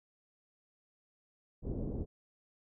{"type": "low-pass noise", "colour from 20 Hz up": "pink", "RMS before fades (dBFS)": -37, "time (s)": [1.62, 2.06], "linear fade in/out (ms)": 50, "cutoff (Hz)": 480, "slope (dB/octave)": 24, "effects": []}